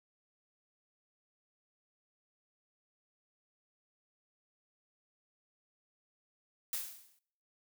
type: noise with exponential decay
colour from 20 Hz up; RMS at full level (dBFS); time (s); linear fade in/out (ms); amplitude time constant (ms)
blue; -34; 6.73-7.19; 2; 100
effects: noise-tail reverb RT60 0.7 s tail -24 dB re dry